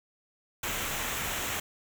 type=noise with comb filter; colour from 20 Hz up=pink; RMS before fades=-33 dBFS; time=0.63-1.6 s; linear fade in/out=5 ms; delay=0.21 ms; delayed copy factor=-0.55; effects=none